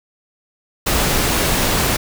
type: noise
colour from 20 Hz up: pink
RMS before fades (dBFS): -17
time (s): 0.86-1.97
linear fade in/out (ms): 10
effects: none